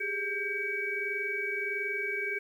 sine tone cluster, 396.3 / 417.8 / 1584 / 2270 Hz, G4 / G#4 / G6 / C#7, +19 / +10 / +18 / +41 cents, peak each -40 / -40 / -36 / -32 dBFS, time 0-2.39 s, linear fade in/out 10 ms, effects 10-bit

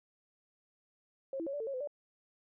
sine tone with pitch steps, 539 / 330.3 / 552 / 581 / 446.9 / 550 / 509 / 582 Hz, C#5 / E4 / C#5 / D5 / A4 / C#5 / C5 / D5, -49 / +4 / -7 / -19 / +27 / -14 / -48 / -16 cents, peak -35 dBFS, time 1.33-1.874 s, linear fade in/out 2 ms, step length 68 ms, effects none

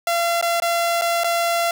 sawtooth tone with dropouts, 683 Hz, F5, 39 cents flat, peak -14 dBFS, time 0.07-1.71 s, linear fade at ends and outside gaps 2 ms, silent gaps 0.413-0.425 / 0.601-0.621 / 1.013-1.019 / 1.236-1.243 s, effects none

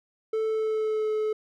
triangle tone with pitch glide, 440 to 430.7 Hz, A4 to A4, 0 to -37 cents, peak -22 dBFS, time 0.33-1.33 s, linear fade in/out 5 ms, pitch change -37 cents, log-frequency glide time 0.45-1.11 s, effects none

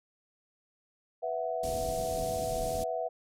sine chord, B suspended fourth, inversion none, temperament equal, 493.9 / 659.3 / 740 Hz, B4 / E5 / F#5, 0 / 0 / 0 cents, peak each -36 / -33 / -36 dBFS, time 1.22-3.09 s, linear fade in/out 20 ms
pink band-stop noise, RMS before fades -38 dBFS, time 1.63-2.84 s, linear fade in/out 5 ms, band 360 to 5400 Hz, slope 12 dB/octave
effects low-pass 12000 Hz 12 dB/octave

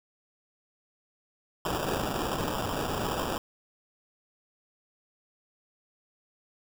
violet noise with sample-and-hold, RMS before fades -31 dBFS, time 1.65-3.38 s, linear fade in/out 2 ms, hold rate 2100 Hz, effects none

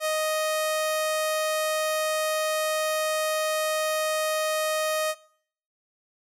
sawtooth tone with low-pass filter, 623 Hz, D#5, 2 cents sharp, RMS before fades -26 dBFS, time 0-5.15 s, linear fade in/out 50 ms, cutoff 12000 Hz, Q 1.5, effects noise-tail reverb RT60 0.6 s tail -22 dB re dry

